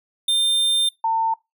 square / sine tone pair in turn, 3600 / 900 Hz, A7 / A5, +39 / +39 cents, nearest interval 2 octaves, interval 2400 cents, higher first, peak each -17 dBFS, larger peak neither, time 0.28-0.89 / 1.04-1.34 s, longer first, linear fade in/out 5 ms, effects noise-tail reverb RT60 0.2 s tail -23 dB re dry

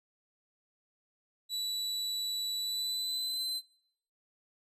40% pulse tone with pitch glide, 3945 to 4058 Hz, B7 to B7, -3 to +46 cents, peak -31 dBFS, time 1.49-3.62 s, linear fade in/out 50 ms, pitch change +49 cents, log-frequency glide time 2.57-3.49 s, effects noise-tail reverb RT60 0.7 s tail -23 dB re dry + resampled to 32000 Hz

